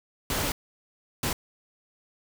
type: noise bursts at uneven times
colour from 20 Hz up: pink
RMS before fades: -28 dBFS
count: 2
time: 0.3-0.52 / 1.23-1.33 s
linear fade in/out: 2 ms
effects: none